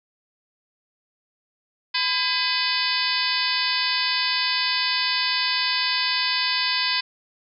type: harmonic tone with a mistuned harmonic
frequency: 504 Hz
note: B4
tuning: 35 cents sharp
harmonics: 2 / 3 / 4 / 5 / 6 / 7 / 8 / 9 / 10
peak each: -30 / -31 / -30 / -29 / -31 / -30 / -30 / -27 / -28 dBFS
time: 1.94-7.01 s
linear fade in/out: 10 ms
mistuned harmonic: 3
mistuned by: +120 cents
effects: none